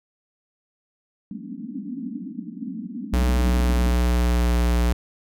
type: band-pass noise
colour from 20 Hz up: white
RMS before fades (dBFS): -33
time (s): 1.31-3.94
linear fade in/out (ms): 2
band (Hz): 180 to 290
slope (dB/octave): 96
type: tone with pitch glide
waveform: square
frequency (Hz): 61.74 to 59.64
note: B1 to A#1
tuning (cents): 0 to +40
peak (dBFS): -18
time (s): 3.13-4.93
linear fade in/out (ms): 5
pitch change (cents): -60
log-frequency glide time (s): 3.26-4.54
effects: none